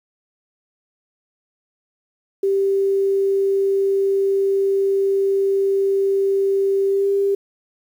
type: tone with pitch glide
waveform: sine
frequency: 392 to 397 Hz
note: G4 to G4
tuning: 0 to +22 cents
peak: -15 dBFS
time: 2.43-7.35 s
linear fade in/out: 5 ms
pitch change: +22 cents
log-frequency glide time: 6.88-7.08 s
effects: 8-bit